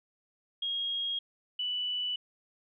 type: tone pair in turn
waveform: sine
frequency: 3269 / 2969 Hz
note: G#7 / F#7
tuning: -28 / +5 cents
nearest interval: major second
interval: 167 cents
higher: first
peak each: -30 / -30 dBFS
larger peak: neither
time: 0.62-1.19 / 1.59-2.16 s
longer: neither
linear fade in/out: 5 ms
effects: none